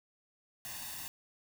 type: noise with comb filter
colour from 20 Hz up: white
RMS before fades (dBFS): -43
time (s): 0.65-1.08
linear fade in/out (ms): 0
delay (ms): 1.1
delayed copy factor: +0.75
effects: none